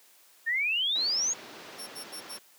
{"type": "exponential sweep", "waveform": "sine", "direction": "up", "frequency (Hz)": [1784, 6810], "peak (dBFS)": -25, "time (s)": [0.46, 1.34], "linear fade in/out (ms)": 20}
{"type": "low-pass noise", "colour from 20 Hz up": "pink", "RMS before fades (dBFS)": -44, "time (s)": [0.95, 2.39], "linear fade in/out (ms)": 10, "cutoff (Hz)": 5600, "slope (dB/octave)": 24}
{"type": "tone bursts", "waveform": "20% pulse", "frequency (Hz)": 5450, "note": "F8", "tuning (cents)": -43, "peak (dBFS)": -33, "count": 4, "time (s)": [1.78, 2.379], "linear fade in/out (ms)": 20, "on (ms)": 92, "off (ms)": 77}
{"effects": ["white hiss -59 dBFS RMS until 2.58 s", "high-pass 300 Hz 12 dB/octave"]}